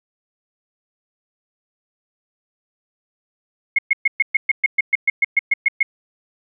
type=tone bursts; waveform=sine; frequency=2161 Hz; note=C#7; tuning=45 cents flat; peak=-11 dBFS; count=15; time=3.76-5.83 s; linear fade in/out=5 ms; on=26 ms; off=120 ms; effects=none